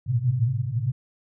white band-pass noise, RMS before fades -24 dBFS, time 0.06-0.92 s, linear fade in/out 10 ms, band 110 to 130 Hz, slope 96 dB/octave, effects none

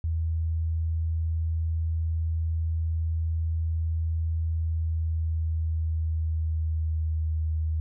sine tone with pitch glide, 81.2 to 79.03 Hz, E2 to D#2, -26 to +28 cents, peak -24 dBFS, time 0.04-7.8 s, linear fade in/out 0 ms, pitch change -46 cents, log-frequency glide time 4.5-7.32 s, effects none

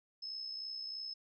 sine tone with amplitude modulation, 5200 Hz, E8, 24 cents flat, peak -38 dBFS, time 0.22-1.14 s, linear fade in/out 10 ms, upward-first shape sine, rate 63.1 Hz, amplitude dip 50%, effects none

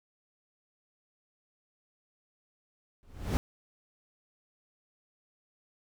brown noise with exponential growth, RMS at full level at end -22 dBFS, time 3.03-3.37 s, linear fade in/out 0 ms, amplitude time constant 72 ms, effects none

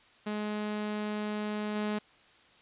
sawtooth tone with level steps, 210.6 Hz, G#3, 24 cents sharp, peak -28 / -26 dBFS, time 0.26-1.99 s, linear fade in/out 10 ms, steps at 1.75 s, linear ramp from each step 10 ms, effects white hiss -60 dBFS RMS until 2.61 s + resampled to 8000 Hz

